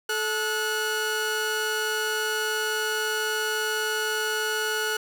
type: tone pair together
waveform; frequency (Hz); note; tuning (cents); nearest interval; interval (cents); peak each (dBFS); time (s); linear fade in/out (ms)
sawtooth; 434.1 / 1460; A4 / F#6; -23 / -24; octave + major sixth; 2099; -25 / -23; 0.09-4.97; 5
effects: none